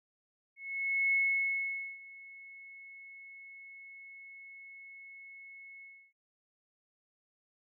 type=tone with ADSR envelope; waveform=sine; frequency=2190 Hz; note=C#7; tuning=22 cents flat; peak=-25 dBFS; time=0.56-6.13 s; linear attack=570 ms; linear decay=850 ms; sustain=-23 dB; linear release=300 ms; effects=none